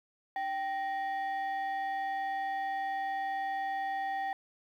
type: tone pair together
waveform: sine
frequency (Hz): 779.9 / 1864.7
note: G5 / A#6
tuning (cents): -9 / 0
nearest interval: octave + minor third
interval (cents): 1509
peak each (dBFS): -30 / -37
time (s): 0.36-4.33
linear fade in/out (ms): 2
effects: tanh soft clip ceiling -29 dBFS + 11-bit